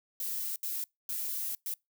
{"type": "noise bursts at uneven times", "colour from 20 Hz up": "violet", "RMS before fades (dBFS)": -35, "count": 4, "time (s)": [[0.2, 0.56], [0.63, 0.84], [1.09, 1.55], [1.66, 1.74]], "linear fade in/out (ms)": 2, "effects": ["noise-tail reverb RT60 0.2 s tail -26 dB re dry"]}